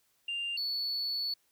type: tone pair in turn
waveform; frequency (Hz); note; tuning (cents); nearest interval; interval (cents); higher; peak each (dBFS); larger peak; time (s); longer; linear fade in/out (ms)
sine; 2794 / 4435; F7 / C#8; 0 / 0; minor sixth; 800; second; -31 / -29; second; 0.28-0.57 / 0.57-1.34; second; 5
effects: tanh soft clip ceiling -29 dBFS + white hiss -72 dBFS RMS until 1.51 s